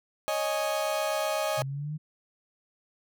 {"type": "chord", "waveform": "35% pulse", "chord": "C# suspended second", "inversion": "none", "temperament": "equal", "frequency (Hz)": [554.4, 622.3, 830.6], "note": ["C#5", "D#5", "G#5"], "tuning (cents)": [0, 0, 0], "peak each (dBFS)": [-32, -27, -32], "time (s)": [0.28, 1.62], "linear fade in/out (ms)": 0}
{"type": "exponential sweep", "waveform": "sine", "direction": "up", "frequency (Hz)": [130, 155.7], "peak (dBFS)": -31, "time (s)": [1.57, 1.98], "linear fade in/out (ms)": 20}
{"effects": []}